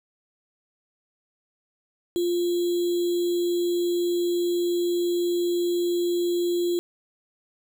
sine tone with sample-and-hold, 349.2 Hz, F4, in tune, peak -21 dBFS, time 2.16-6.79 s, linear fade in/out 0 ms, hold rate 3675 Hz, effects none

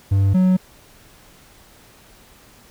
triangle tone pair in turn, 98 / 185 Hz, G2 / F#3, 0 / 0 cents, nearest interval major seventh, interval 1100 cents, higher second, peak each -11 / -10 dBFS, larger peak second, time 0.11-0.34 / 0.34-0.57 s, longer neither, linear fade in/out 10 ms, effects pink hiss -49 dBFS RMS until 2.7 s

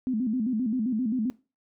sine tone with vibrato, 235.6 Hz, A#3, 19 cents sharp, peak -24 dBFS, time 0.07-1.3 s, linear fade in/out 0 ms, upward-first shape square, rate 7.6 Hz, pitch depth 150 cents each way, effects noise-tail reverb RT60 0.3 s tail -20 dB re dry

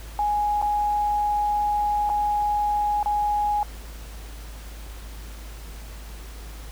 sine tone with dropouts, 831 Hz, G#5, 1 cent sharp, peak -20 dBFS, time 0.19-3.63 s, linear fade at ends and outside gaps 1 ms, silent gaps 0.616-0.625 / 2.093-2.099 / 3.029-3.059 s, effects added 53 Hz sine -36 dBFS peak until 6.71 s + pink hiss -45 dBFS RMS until 6.71 s

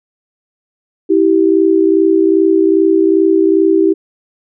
sine tone pair together, 325.6 / 388.1 Hz, E4 / G4, -21 / -17 cents, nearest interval minor third, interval 304 cents, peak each -10 dBFS, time 1.09-3.94 s, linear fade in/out 20 ms, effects none

